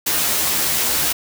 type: noise with comb filter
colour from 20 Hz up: white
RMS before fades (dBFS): -19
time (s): 0.06-1.13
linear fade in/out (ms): 10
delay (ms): 13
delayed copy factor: +1
effects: none